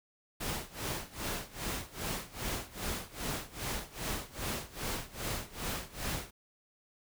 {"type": "noise with tremolo", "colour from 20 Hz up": "pink", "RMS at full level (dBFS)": -35, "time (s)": [0.4, 6.31], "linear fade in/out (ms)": 10, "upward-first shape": "sine", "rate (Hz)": 2.5, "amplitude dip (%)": 90, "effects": []}